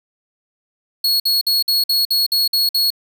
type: tone bursts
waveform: 45% pulse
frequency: 4338 Hz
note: C#8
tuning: 38 cents flat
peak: -13 dBFS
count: 9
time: 1.04-2.904 s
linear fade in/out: 5 ms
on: 160 ms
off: 53 ms
effects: none